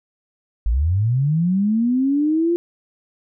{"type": "linear sweep", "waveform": "sine", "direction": "up", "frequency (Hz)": [49, 349.2], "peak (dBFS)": -15, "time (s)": [0.66, 2.56], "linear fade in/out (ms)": 0, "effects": []}